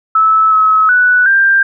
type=tone with pitch steps; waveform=sine; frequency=1305 / 1286 / 1482 / 1586 Hz; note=E6 / E6 / F#6 / G6; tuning=-18 / -43 / +2 / +20 cents; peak=-6 dBFS; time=0.15-1.63 s; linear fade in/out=5 ms; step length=370 ms; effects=none